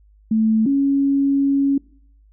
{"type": "tone pair in turn", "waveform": "sine", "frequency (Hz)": [220, 277.2], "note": ["A3", "C#4"], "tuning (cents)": [0, 0], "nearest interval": "major third", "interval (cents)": 400, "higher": "second", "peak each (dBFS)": -14, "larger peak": "neither", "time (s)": [[0.31, 0.66], [0.66, 1.78]], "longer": "second", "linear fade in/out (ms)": 5, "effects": ["noise-tail reverb RT60 0.6 s tail -24 dB re dry", "added 51 Hz sine -49 dBFS peak until 2.32 s"]}